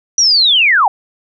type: linear sweep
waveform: sine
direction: down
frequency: 5900 to 734 Hz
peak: -7 dBFS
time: 0.18-0.88 s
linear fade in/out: 2 ms
effects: none